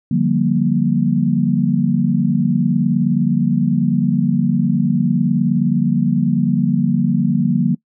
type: chord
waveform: sine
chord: G minor seventh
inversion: second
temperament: just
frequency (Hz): 147 / 176.4 / 196 / 235.2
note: D3 / F3 / G3 / Bb3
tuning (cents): +2 / +18 / 0 / +16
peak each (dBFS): -19 / -18 / -20 / -17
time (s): 0.11-7.75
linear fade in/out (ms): 5
effects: noise-tail reverb RT60 0.1 s tail -22 dB re dry